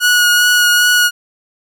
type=tone with vibrato; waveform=sawtooth; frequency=1454 Hz; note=F#6; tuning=31 cents flat; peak=-5 dBFS; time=0-1.11 s; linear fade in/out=50 ms; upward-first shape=triangle; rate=2.5 Hz; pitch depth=16 cents each way; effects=none